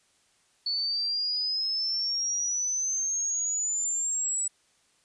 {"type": "exponential sweep", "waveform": "sine", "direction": "up", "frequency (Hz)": [4435, 7902], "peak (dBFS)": -26, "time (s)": [0.66, 4.48], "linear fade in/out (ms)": 5, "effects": ["white hiss -66 dBFS RMS until 5.04 s", "resampled to 22050 Hz"]}